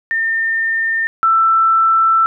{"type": "tone pair in turn", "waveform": "sine", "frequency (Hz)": [1810, 1331.1], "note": ["A6", "E6"], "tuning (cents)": [48, 16], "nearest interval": "perfect fourth", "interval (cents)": 532, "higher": "first", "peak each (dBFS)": [-14, -9], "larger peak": "second", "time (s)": [[0.11, 1.07], [1.23, 2.26]], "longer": "second", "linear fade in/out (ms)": 0, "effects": []}